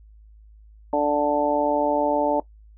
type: harmonic tone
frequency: 146.83 Hz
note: D3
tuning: in tune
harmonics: 2 / 3 / 4 / 5 / 6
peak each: -25 / -28 / -22 / -28 / -24 dBFS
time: 0.93-2.4 s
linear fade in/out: 2 ms
effects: noise-tail reverb RT60 0.1 s tail -19 dB re dry + added 53 Hz sine -46 dBFS peak until 2.77 s